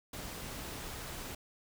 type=noise; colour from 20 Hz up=pink; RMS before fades=-43 dBFS; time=0.13-1.35 s; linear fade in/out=5 ms; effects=none